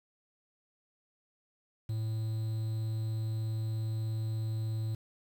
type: tone with quantisation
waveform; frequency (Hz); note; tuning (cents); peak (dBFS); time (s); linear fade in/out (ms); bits
triangle; 110.4; A2; +6; -29; 1.89-4.95; 5; 9
effects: none